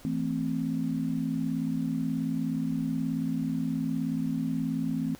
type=chord; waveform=sine; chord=A minor; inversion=second; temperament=equal with one note detuned; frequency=164.81 / 222.8 / 261.6 Hz; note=E3 / A3 / C4; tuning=0 / +22 / 0 cents; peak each=-32 / -32 / -30 dBFS; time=0.05-5.15 s; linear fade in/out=0 ms; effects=pink hiss -53 dBFS RMS until 5.19 s